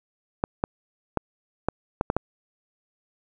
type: clicks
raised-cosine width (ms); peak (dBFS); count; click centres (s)
1; -8; 7; 0.439 / 0.639 / 1.173 / 1.686 / 2.011 / 2.101 / 2.166
effects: none